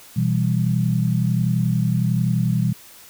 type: chord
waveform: sine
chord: E minor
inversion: second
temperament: equal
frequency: 123.47 / 164.81 / 196 Hz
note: B2 / E3 / G3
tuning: 0 / 0 / 0 cents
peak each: -20 / -21 / -23 dBFS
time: 0.16-2.73 s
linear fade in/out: 10 ms
effects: white hiss -45 dBFS RMS until 3.09 s